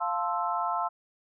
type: chord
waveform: sine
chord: F major seventh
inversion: none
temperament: equal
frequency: 698.5 / 880 / 1046.5 / 1318.5 Hz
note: F5 / A5 / C6 / E6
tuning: 0 / 0 / 0 / 0 cents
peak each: -32 dBFS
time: 0-0.89 s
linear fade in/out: 20 ms
effects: none